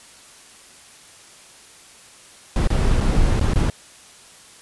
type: noise with dropouts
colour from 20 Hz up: brown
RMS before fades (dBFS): -17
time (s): 2.56-3.7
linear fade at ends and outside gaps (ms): 1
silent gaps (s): 2.674-2.702 / 3.005-3.008 / 3.396-3.412 / 3.535-3.558
effects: white hiss -46 dBFS RMS until 4.61 s + resampled to 24000 Hz